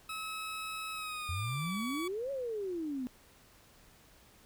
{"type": "tone with pitch glide", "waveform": "20% pulse", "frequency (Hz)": [1289, 1135.2], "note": ["E6", "C#6"], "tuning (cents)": [-39, 41], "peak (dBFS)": -33, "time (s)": [0.09, 2.08], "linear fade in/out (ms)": 5, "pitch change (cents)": -220, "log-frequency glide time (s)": [0.92, 1.82]}
{"type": "exponential two-way sweep", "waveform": "sine", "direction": "up then down", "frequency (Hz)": [83.5, 564, 243.8], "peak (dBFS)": -34, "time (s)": [1.29, 3.07], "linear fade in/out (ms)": 0, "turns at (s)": 2.31}
{"effects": ["pink hiss -61 dBFS RMS until 4.45 s"]}